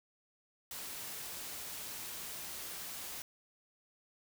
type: noise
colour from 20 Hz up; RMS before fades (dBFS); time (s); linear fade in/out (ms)
white; -44; 0.71-3.22; 2
effects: none